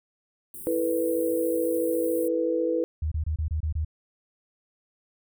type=band-stop noise; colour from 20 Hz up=white; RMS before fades=-40 dBFS; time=0.54-2.28 s; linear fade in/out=2 ms; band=420 to 8300 Hz; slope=96 dB/octave
type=chord; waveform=sine; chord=E suspended fourth; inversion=none; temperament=equal; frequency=329.6 / 440 / 493.9 Hz; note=E4 / A4 / B4; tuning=0 / 0 / 0 cents; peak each=-27 / -31 / -25 dBFS; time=0.67-2.84 s; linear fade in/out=0 ms
type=tone bursts; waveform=sine; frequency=77.78 Hz; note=D#2; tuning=in tune; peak=-24 dBFS; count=7; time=3.02-3.848 s; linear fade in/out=5 ms; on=96 ms; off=26 ms
effects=none